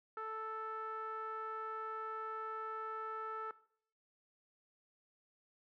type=tone with low-pass filter; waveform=sawtooth; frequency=440 Hz; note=A4; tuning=in tune; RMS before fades=-43 dBFS; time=0.17-3.51 s; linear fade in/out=2 ms; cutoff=1400 Hz; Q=7; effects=noise-tail reverb RT60 0.6 s tail -19 dB re dry